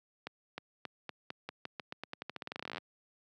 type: accelerating click train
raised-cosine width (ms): 0.3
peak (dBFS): -23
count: 29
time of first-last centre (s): 0.27-2.781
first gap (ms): 310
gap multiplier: 0.88
effects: high-pass 150 Hz 12 dB/octave